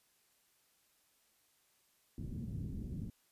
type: low-pass noise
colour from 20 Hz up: white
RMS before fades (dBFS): -42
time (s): 2.18-3.1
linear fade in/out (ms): 2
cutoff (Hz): 220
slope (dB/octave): 24
effects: white hiss -73 dBFS RMS until 3.31 s + resampled to 32000 Hz